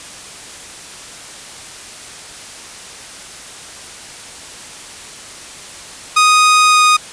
sawtooth tone with pitch glide, 1244.5 to 1237.3 Hz, D#6 to D#6, 0 to -10 cents, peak -4 dBFS, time 6.16-6.97 s, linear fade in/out 10 ms, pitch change -10 cents, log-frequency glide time 6.68-6.81 s, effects white hiss -33 dBFS RMS until 7.12 s + resampled to 22050 Hz

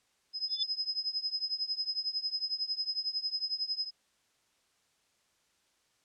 sine tone with tremolo, 5070 Hz, D#8, 32 cents sharp, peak -27 dBFS, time 0.33-3.91 s, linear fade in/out 50 ms, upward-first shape triangle, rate 11 Hz, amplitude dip 95%
sine tone with exponential growth, 3520 Hz, A7, in tune, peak -27 dBFS, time 0.48-0.63 s, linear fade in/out 5 ms, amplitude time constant 32 ms
effects white hiss -72 dBFS RMS until 6.04 s + low-pass 8000 Hz 12 dB/octave

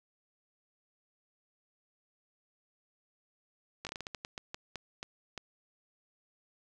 slowing click train, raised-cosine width 0.2 ms, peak -22 dBFS, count 14, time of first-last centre 3.85-5.377 s, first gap 18 ms, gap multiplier 1.28, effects none

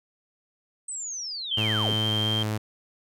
sine linear sweep, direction down, 8300 to 80.5 Hz, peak -31 dBFS, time 0.88-1.94 s, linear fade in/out 5 ms
sine tone with pitch glide, 3136 to 3171 Hz, G7 to G7, 0 to +19 cents, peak -25 dBFS, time 1.51-2.43 s, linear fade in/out 5 ms, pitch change +19 cents, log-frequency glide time 1.8-2.27 s
sawtooth tone with vibrato, 108 Hz, A2, 32 cents flat, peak -22 dBFS, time 1.57-2.58 s, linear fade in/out 10 ms, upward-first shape square, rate 2.9 Hz, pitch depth 11 cents each way
effects none

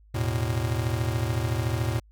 square chord, E suspended fourth, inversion none, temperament just, 82.41 / 109.88 / 123.61 Hz, E2 / A2 / B2, 0 / -2 / +2 cents, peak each -32 / -28 / -30 dBFS, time 0.14-2 s, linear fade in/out 10 ms, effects added 52 Hz sine -52 dBFS peak until 2.11 s

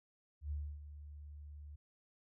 sine tone with ADSR envelope, 73.6 Hz, D2, 4 cents sharp, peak -36 dBFS, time 0.41-1.76 s, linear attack 100 ms, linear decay 280 ms, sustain -12 dB, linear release 8 ms, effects none

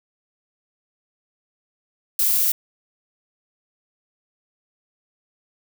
violet noise, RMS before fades -19 dBFS, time 2.19-2.52 s, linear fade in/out 2 ms, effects none

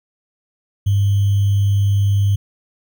sine tone with sample-and-hold, 100 Hz, G2, 35 cents sharp, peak -12 dBFS, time 0.86-2.36 s, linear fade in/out 10 ms, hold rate 3150 Hz, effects none

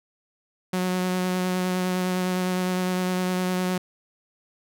sawtooth tone with vibrato, 183 Hz, F#3, 19 cents flat, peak -19 dBFS, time 0.73-3.78 s, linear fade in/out 5 ms, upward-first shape sine, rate 9.8 Hz, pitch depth 13 cents each way, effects none

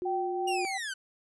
sine tone with vibrato, 359.6 Hz, F#4, 49 cents flat, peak -31 dBFS, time 0.02-0.65 s, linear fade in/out 0 ms, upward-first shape sine, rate 2.6 Hz, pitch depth 9 cents each way
sine tone with tremolo, 774 Hz, G5, 22 cents flat, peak -28 dBFS, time 0.05-0.78 s, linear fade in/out 10 ms, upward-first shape triangle, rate 2.7 Hz, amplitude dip 55%
sawtooth linear sweep, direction down, 2887 to 1480 Hz, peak -30 dBFS, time 0.47-0.94 s, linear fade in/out 10 ms
effects resampled to 24000 Hz

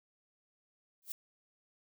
violet noise with exponential growth, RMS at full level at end -35 dBFS, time 1.02-1.12 s, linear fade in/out 1 ms, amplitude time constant 20 ms, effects none

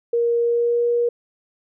sine tone with pitch glide, 470.4 to 476.1 Hz, A#4 to A#4, +16 to +37 cents, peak -16 dBFS, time 0.13-1.09 s, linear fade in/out 5 ms, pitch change +21 cents, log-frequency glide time 0.39-0.86 s, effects none

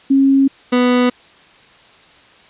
sine / 30% pulse tone pair in turn, 272 / 247.5 Hz, C#4 / B3, -33 / +4 cents, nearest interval major second, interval 163 cents, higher first, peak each -8 dBFS, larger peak neither, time 0.1-0.48 / 0.72-1.1 s, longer neither, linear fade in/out 10 ms, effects white hiss -46 dBFS RMS until 2.49 s + resampled to 8000 Hz

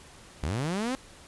sawtooth linear sweep, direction up, 63 to 270.1 Hz, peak -24 dBFS, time 0.43-0.95 s, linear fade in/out 0 ms, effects pink hiss -51 dBFS RMS until 1.27 s + resampled to 24000 Hz

